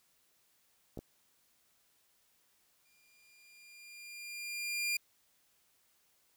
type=clicks; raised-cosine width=2 ms; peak=-30 dBFS; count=2; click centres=0.974 / 0.99 s
type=tone with exponential growth; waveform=sawtooth; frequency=2400 Hz; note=D7; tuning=37 cents sharp; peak=-27 dBFS; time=2.85-4.97 s; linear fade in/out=5 ms; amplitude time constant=460 ms
effects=white hiss -72 dBFS RMS until 6.36 s